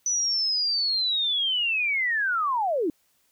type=linear sweep; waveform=sine; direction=down; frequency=6000 to 282.5 Hz; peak=-22 dBFS; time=0.06-2.9 s; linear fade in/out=2 ms; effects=white hiss -67 dBFS RMS until 3.31 s